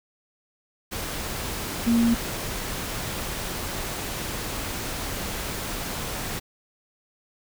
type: tone in noise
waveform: sine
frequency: 233.1 Hz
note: A#3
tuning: in tune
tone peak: -17 dBFS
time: 1.86-2.15 s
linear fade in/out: 20 ms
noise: pink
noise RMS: -31 dBFS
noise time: 0.91-6.4 s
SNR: +11 dB
effects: none